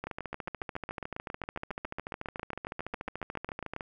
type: two click trains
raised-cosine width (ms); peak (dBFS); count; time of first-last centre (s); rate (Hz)
0.5; -21 / -21; 53 / 28; 0.04-3.808 / 0.07-3.764; 13.8 / 7.31
effects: none